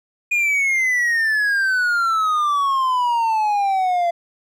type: exponential sweep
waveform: triangle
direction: down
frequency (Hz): 2456 to 680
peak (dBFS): -14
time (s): 0.31-4.11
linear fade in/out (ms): 10
effects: none